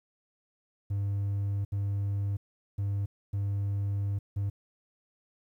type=tone bursts at uneven times; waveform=triangle; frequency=100 Hz; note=G2; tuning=35 cents sharp; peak=-25 dBFS; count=5; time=0.9-1.65 / 1.72-2.37 / 2.78-3.06 / 3.33-4.19 / 4.36-4.5 s; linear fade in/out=10 ms; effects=tanh soft clip ceiling -21 dBFS + 11-bit